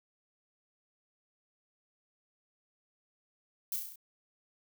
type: noise with echo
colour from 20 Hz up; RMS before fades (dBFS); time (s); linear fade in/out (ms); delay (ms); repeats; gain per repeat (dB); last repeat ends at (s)
violet; -34; 3.72-3.76; 2; 33; 6; -3; 3.958
effects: none